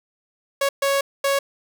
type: tone bursts at uneven times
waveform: sawtooth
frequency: 554.4 Hz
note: C#5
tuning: in tune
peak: -14 dBFS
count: 3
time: 0.61-0.69 / 0.82-1.01 / 1.24-1.39 s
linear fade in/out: 5 ms
effects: none